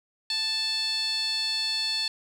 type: tone with band-pass filter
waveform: 15% pulse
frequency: 880 Hz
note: A5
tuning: in tune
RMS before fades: -28 dBFS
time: 0.3-2.08 s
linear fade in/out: 2 ms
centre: 4600 Hz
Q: 6.7
effects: none